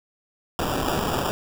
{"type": "noise with sample-and-hold", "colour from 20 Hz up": "white", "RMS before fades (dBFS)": -25, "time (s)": [0.59, 1.31], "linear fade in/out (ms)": 0, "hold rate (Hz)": 2100, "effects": []}